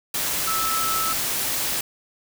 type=tone in noise; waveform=sine; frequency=1310 Hz; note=E6; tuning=11 cents flat; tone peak=-24 dBFS; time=0.47-1.13 s; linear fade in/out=5 ms; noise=white; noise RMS=-25 dBFS; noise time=0.14-1.81 s; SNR=-2 dB; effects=none